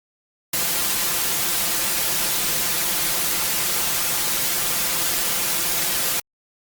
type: noise with comb filter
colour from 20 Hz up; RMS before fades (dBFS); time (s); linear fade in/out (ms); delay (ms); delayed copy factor
white; -22; 0.53-6.2; 5; 5.8; +0.6
effects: Opus 48 kbps